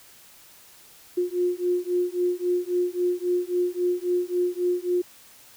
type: beating tone pair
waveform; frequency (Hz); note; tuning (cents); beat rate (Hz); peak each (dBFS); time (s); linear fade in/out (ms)
sine; 354.8 / 358.5; F4 / F4; +27 / +45; 3.7; -25; 1.17-5.02; 10
effects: white hiss -51 dBFS RMS until 5.56 s